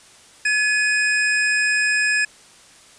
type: tone pair together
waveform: square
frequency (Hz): 1704.4 / 2489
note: G#6 / D#7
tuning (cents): +44 / 0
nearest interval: perfect fifth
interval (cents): 656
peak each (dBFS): -19 / -22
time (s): 0.45-2.25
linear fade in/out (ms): 5
effects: white hiss -48 dBFS RMS until 2.98 s + resampled to 22050 Hz